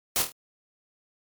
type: noise with echo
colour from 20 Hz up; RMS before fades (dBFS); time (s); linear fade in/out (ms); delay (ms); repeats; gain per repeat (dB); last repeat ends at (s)
white; -24; 0.16-0.22; 0; 25; 4; -6; 0.32
effects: MP3 96 kbps